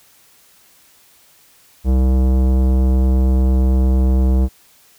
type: tone with tanh clipping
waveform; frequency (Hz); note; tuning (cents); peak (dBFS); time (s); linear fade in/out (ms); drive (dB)
sine; 64.6; C2; -21; -13; 1.84-4.49; 50; 17
effects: white hiss -51 dBFS RMS until 4.98 s